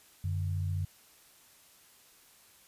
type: tone pair together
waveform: sine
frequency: 93.23 / 148 Hz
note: F#2 / D3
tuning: +14 / +14 cents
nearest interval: minor sixth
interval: 800 cents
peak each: -30 / -38 dBFS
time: 0.24-0.85 s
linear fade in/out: 5 ms
effects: white hiss -60 dBFS RMS until 2.67 s + resampled to 32000 Hz